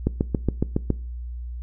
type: click train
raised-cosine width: 3 ms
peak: -7 dBFS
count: 7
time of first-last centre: 0.07-0.903 s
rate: 7.2 Hz
effects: noise-tail reverb RT60 0.4 s tail -22 dB re dry + added 60 Hz sine -30 dBFS peak until 1.62 s